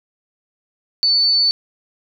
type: tone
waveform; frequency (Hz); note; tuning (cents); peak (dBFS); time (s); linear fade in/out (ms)
sine; 4496; C#8; +24; -12; 1.03-1.51; 0
effects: none